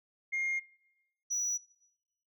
sine tone pair in turn, 2128 / 5878 Hz, C7 / F#8, +29 / -12 cents, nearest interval octave + tritone, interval 1759 cents, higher second, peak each -28 dBFS, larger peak neither, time 0.32-0.6 / 1.3-1.58 s, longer neither, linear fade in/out 20 ms, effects noise-tail reverb RT60 0.9 s tail -21 dB re dry + tanh soft clip ceiling -28 dBFS

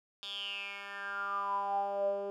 10% pulse tone with band-pass filter sweep, 199.8 Hz, G3, 33 cents sharp, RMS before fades -36 dBFS, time 0.23-2.3 s, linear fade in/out 0 ms, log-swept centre 3700 to 470 Hz, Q 9, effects none

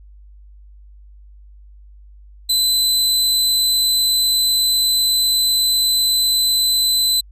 sawtooth tone, 4026 Hz, B7, 33 cents sharp, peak -11 dBFS, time 2.49-7.21 s, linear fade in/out 10 ms, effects added 50 Hz sine -40 dBFS peak until 7.31 s + resampled to 32000 Hz

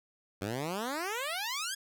10% pulse exponential sweep, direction up, 92.5 to 1686 Hz, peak -25 dBFS, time 0.41-1.75 s, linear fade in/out 10 ms, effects none

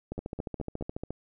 two click trains, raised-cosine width 2 ms, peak -23 / -21 dBFS, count 4 / 15, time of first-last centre 0.18-0.81 / 0.12-1.106 s, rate 4.76 / 14.2 Hz, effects none

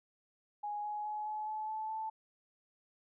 sine tone with pitch steps, 830.6 / 838.3 / 846.1 / 854 / 861.9 / 869.9 / 878 Hz, G#5 / G#5 / G#5 / G#5 / A5 / A5 / A5, 0 / +16 / +32 / +48 / -36 / -20 / -4 cents, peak -36 dBFS, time 0.63-2.1 s, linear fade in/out 10 ms, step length 210 ms, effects none

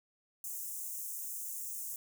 white high-pass noise, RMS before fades -41 dBFS, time 0.44-1.96 s, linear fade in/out 2 ms, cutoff 6400 Hz, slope 48 dB/octave, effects none

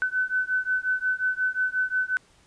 sine beating tone pair, 1508 / 1513.6 Hz, F#6 / F#6, +32 / +39 cents, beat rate 5.6 Hz, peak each -26 dBFS, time 0.02-2.17 s, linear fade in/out 0 ms, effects pink hiss -59 dBFS RMS until 2.46 s + resampled to 22050 Hz

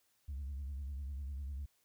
sine tone with vibrato, 69.3 Hz, C#2, in tune, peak -37 dBFS, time 0.28-1.66 s, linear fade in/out 10 ms, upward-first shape sine, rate 10 Hz, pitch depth 110 cents each way, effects tanh soft clip ceiling -37 dBFS + white hiss -75 dBFS RMS until 1.84 s

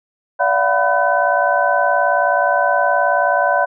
sine tone cluster, 579 / 680 / 739 / 995 / 1518 Hz, D5 / F5 / F#5 / B5 / F#6, -25 / -46 / -2 / +13 / +44 cents, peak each -19 dBFS, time 0.39-3.66 s, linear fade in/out 20 ms, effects none

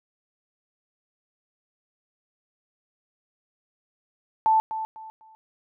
sine tone with echo, 880 Hz, A5, in tune, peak -16 dBFS, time 4.46-4.6 s, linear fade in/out 0 ms, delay 250 ms, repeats 3, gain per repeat -11 dB, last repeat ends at 5.35 s, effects none

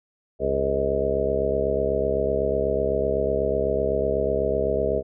harmonic tone with a mistuned harmonic, 68 Hz, C#2, 33 cents flat, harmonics 1 / 2 / 3 / 4 / 5 / 6 / 7 / 8 / 9, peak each -31 / -35 / -34 / -35 / -38 / -26 / -26 / -31 / -26 dBFS, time 0.39-5.03 s, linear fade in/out 50 ms, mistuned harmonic 9, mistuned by +59 cents, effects none

